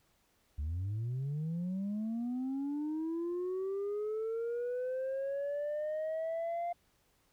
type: linear sweep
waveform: sine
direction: up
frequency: 69.3 to 698.5 Hz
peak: -31 dBFS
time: 0.58-6.73 s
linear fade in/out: 10 ms
effects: tanh soft clip ceiling -32 dBFS + pink hiss -72 dBFS RMS until 7.32 s